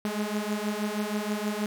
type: beating tone pair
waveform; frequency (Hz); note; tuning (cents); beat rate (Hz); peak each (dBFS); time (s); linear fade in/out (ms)
sawtooth; 206.8 / 213.1; G#3 / G#3; -7 / +45; 6.3; -27; 0.05-1.66; 0
effects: none